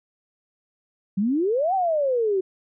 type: exponential two-way sweep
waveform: sine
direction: up then down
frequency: 185 to 788 to 367.1 Hz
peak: -19 dBFS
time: 1.17-2.41 s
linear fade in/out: 10 ms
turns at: 1.74 s
effects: none